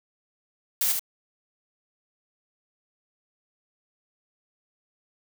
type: noise with echo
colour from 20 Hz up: blue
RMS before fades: -24 dBFS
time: 0.81-0.92 s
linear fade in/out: 2 ms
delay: 74 ms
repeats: 1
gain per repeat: -4 dB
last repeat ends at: 0.994 s
effects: none